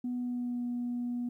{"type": "tone with pitch glide", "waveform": "sine", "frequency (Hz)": [246.7, 242.7], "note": ["B3", "B3"], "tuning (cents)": [-2, -30], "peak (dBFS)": -30, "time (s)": [0.04, 1.29], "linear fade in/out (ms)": 5, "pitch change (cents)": -28, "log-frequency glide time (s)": [0.15, 0.64], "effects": ["tanh soft clip ceiling -28 dBFS", "12-bit"]}